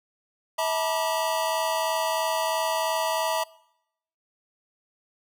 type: tone cluster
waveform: square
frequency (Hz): 646 / 884 / 967 / 1183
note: E5 / A5 / B5 / D6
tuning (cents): -35 / +8 / -37 / +12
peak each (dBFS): -28 / -32 / -29 / -35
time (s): 0.58-3.44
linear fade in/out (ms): 10
effects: noise-tail reverb RT60 0.8 s tail -23 dB re dry